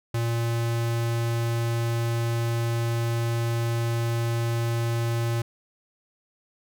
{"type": "tone", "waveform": "square", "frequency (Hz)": 116.54, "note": "A#2", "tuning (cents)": 0, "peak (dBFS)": -24, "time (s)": [0.14, 5.42], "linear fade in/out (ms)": 5, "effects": []}